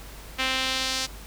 sawtooth tone with band-pass filter sweep, 261.6 Hz, C4, in tune, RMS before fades -27 dBFS, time 0.38-1.07 s, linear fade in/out 20 ms, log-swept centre 2700 to 5200 Hz, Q 1.5, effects added 50 Hz sine -42 dBFS peak until 1.26 s + pink hiss -45 dBFS RMS until 1.26 s

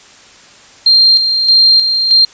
sine tone with tremolo, 4186 Hz, C8, in tune, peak -4 dBFS, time 0.86-2.25 s, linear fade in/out 5 ms, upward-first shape square, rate 1.6 Hz, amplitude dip 50%, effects white hiss -40 dBFS RMS until 2.33 s + resampled to 16000 Hz

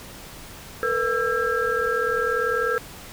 sine tone cluster, 451.4 / 491.6 / 1335 / 1615 Hz, A4 / B4 / E6 / G#6, +44 / -8 / +22 / -49 cents, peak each -26 dBFS, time 0.83-2.78 s, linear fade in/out 0 ms, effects pink hiss -41 dBFS RMS until 3.12 s

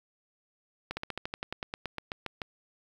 slowing click train, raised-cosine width 0.3 ms, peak -18 dBFS, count 16, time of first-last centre 0.91-2.418 s, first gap 60 ms, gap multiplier 1.07, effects 8-bit

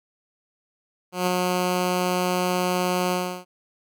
10% pulse tone with ADSR envelope, 180.8 Hz, F#3, 40 cents flat, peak -11 dBFS, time 1.12-3.45 s, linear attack 150 ms, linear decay 12 ms, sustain -2 dB, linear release 330 ms, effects none

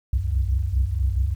sine tone cluster, 61.1 / 64.1 / 68.6 / 93.6 Hz, B1 / C2 / C#2 / F#2, -18 / -35 / -17 / +20 cents, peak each -27 / -24 / -23 / -25 dBFS, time 0.13-1.35 s, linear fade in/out 5 ms, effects tanh soft clip ceiling -11 dBFS + 9-bit

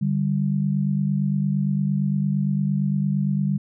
sine tone pair together, 146.83 / 195.58 Hz, D3 / G3, 0 / -4 cents, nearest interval perfect fourth, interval 496 cents, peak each -22 dBFS, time 0.01-3.58 s, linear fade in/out 10 ms, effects none

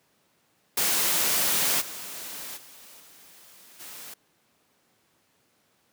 white noise with level steps, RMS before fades -24 / -38 / -49 / -52 / -42 dBFS, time 0.77-4.14 s, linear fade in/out 5 ms, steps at 1.8 / 2.56 / 2.99 / 3.79 s, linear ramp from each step 20 ms, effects pink hiss -67 dBFS RMS until 5.92 s + high-pass 150 Hz 12 dB/octave

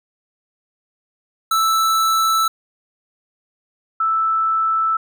square / sine tone pair in turn, 1318.5 / 1318.5 Hz, E6 / E6, 0 / 0 cents, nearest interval unison, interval 0 cents, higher neither, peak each -15 dBFS, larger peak neither, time 1.51-2.48 / 4-4.97 s, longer neither, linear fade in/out 5 ms, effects none

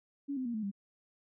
sine tone with pitch steps, 281.3 / 258 / 236.5 / 216.9 / 198.91 Hz, C#4 / C4 / A#3 / A3 / G3, +26 / -24 / +25 / -25 / +26 cents, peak -33 dBFS, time 0.28-0.715 s, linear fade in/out 20 ms, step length 87 ms, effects none

